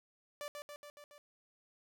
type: tone with echo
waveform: sawtooth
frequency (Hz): 585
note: D5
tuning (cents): -7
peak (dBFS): -37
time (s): 0.41-0.48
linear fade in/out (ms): 0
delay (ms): 140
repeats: 5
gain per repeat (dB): -3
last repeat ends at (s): 1.18
effects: none